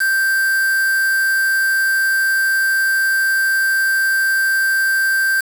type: tone with quantisation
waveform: triangle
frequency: 1568 Hz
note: G6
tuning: in tune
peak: -12 dBFS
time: 0-5.41 s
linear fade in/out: 10 ms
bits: 4
effects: none